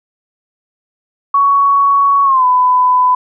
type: tone with pitch glide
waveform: sine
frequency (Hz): 1118 to 1001.8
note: C#6 to B5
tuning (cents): +14 to +24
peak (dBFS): -7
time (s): 1.34-3.15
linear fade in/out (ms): 5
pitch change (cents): -190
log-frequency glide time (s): 2.24-2.45
effects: none